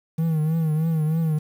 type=tone with vibrato; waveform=triangle; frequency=158.8 Hz; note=D#3; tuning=36 cents sharp; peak=-17 dBFS; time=0.18-1.39 s; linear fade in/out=10 ms; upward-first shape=triangle; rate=3.2 Hz; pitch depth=81 cents each way; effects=8-bit